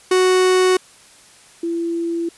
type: tone pair in turn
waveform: 45% pulse / sine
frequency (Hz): 370 / 336.9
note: F#4 / E4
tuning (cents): 0 / +38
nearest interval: major second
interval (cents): 162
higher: first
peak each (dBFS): -12 / -19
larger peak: first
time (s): 0.11-0.77 / 1.63-2.29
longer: neither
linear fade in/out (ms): 5
effects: white hiss -47 dBFS RMS until 2.37 s + resampled to 24000 Hz